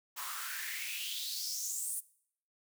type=noise with high-pass filter sweep; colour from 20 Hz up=white; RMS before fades=-39 dBFS; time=0.16-2.01 s; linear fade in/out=20 ms; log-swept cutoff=970 to 10000 Hz; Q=4.9; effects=noise-tail reverb RT60 0.6 s tail -20 dB re dry

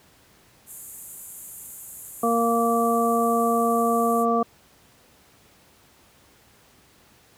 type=band-pass noise; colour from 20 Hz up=white; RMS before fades=-41 dBFS; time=0.66-4.26 s; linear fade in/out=50 ms; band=6800 to 14000 Hz; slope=96 dB/octave
type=harmonic tone; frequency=232.1 Hz; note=A#3; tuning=7 cents flat; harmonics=1 / 2 / 3 / 5; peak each=-24 / -24 / -24 / -24 dBFS; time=2.23-4.43 s; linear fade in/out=5 ms
effects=pink hiss -56 dBFS RMS until 7.37 s + high-pass 60 Hz 12 dB/octave

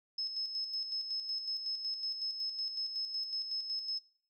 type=tone with tremolo; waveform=sine; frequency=5190 Hz; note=E8; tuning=28 cents flat; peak=-33 dBFS; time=0.18-3.99 s; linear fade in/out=5 ms; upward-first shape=square; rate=5.4 Hz; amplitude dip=50%; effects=noise-tail reverb RT60 0.5 s tail -19 dB re dry

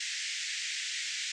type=band-pass noise; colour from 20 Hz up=pink; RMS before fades=-36 dBFS; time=0-1.32 s; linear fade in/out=5 ms; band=1800 to 7700 Hz; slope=48 dB/octave; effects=resampled to 22050 Hz

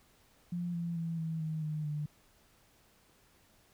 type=tone with pitch steps; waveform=sine; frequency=174.61 / 170.13 / 165.76 / 161.51 / 157.37 / 153.33 / 149.4 Hz; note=F3 / F3 / E3 / E3 / D#3 / D#3 / D3; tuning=0 / -45 / +10 / -35 / +20 / -25 / +30 cents; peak=-33 dBFS; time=0.52-2.06 s; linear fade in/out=5 ms; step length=220 ms; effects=pink hiss -66 dBFS RMS until 3.73 s

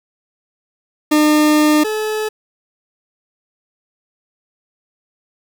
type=tone pair in turn; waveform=40% pulse; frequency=302.8 / 430.5 Hz; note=D#4 / A4; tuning=-47 / -38 cents; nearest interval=tritone; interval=609 cents; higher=second; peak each=-9 / -17 dBFS; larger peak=first; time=1.11-1.84 / 1.84-2.29 s; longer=first; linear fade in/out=10 ms; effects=7-bit

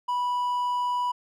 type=tone; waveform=triangle; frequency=983 Hz; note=B5; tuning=8 cents flat; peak=-22 dBFS; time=0.08-1.12 s; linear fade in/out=10 ms; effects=none

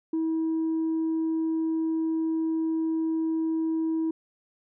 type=tone; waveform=sine; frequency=322.4 Hz; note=E4; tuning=38 cents flat; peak=-22 dBFS; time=0.13-4.11 s; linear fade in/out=5 ms; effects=tanh soft clip ceiling -22 dBFS

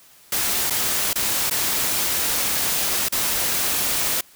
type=noise with dropouts; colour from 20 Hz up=white; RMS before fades=-22 dBFS; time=0.32-4.21 s; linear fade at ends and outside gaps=5 ms; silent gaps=0.7-0.705 / 1.132-1.156 / 1.499-1.509 / 3.086-3.122 s; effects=white hiss -51 dBFS RMS until 4.35 s

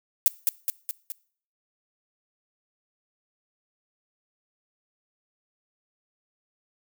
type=noise with echo; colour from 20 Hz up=violet; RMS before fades=-17 dBFS; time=0.26-0.28 s; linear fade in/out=0 ms; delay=210 ms; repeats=4; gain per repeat=-4 dB; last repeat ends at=1.12 s; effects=noise-tail reverb RT60 0.5 s tail -22 dB re dry

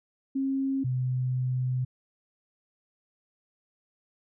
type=tone pair in turn; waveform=sine; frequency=270 / 127.42 Hz; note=C#4 / C3; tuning=-45 / -45 cents; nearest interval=octave + minor second; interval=1300 cents; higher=first; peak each=-25 dBFS; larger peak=neither; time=0.35-0.84 / 0.84-1.85 s; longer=second; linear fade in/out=10 ms; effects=none

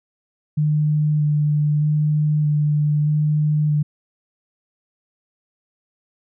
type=tone with vibrato; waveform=sine; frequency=150.1 Hz; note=D3; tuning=38 cents sharp; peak=-15 dBFS; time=0.57-3.83 s; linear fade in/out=10 ms; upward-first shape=square; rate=0.8 Hz; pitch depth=12 cents each way; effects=none

